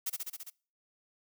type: noise with echo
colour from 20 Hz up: blue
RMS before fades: -33 dBFS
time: 0.06-0.1 s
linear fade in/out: 10 ms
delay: 67 ms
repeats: 6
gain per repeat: -2 dB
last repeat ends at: 0.502 s
effects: noise-tail reverb RT60 0.4 s tail -24 dB re dry